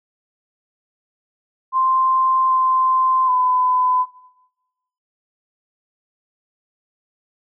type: tone with pitch steps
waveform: sine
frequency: 1045 / 1039 / 1008 Hz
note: C6 / C6 / B5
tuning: -2 / -12 / +35 cents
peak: -14 dBFS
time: 1.72-4.06 s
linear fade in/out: 50 ms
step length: 780 ms
effects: noise-tail reverb RT60 1.0 s tail -18 dB re dry